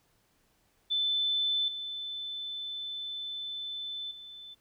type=tone with level steps; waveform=sine; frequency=3520 Hz; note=A7; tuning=in tune; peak=-26 / -35 / -44 dBFS; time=0.9-4.55 s; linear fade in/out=20 ms; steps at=1.68 / 4.11 s; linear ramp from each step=2 ms; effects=pink hiss -70 dBFS RMS until 4.6 s